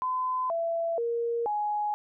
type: tone with pitch steps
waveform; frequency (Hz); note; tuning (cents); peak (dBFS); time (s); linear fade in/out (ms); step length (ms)
sine; 1019 / 669 / 468.2 / 836; C6 / E5 / A#4 / G#5; -46 / +25 / +8 / +11; -26; 0.02-1.94; 0; 480
effects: none